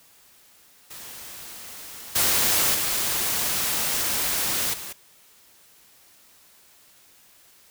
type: noise with level steps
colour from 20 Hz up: white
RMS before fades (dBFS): -40 / -21 / -25 / -36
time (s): 0.9-4.93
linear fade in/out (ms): 10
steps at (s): 2.15 / 2.74 / 4.73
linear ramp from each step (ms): 10
effects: white hiss -55 dBFS RMS until 7.7 s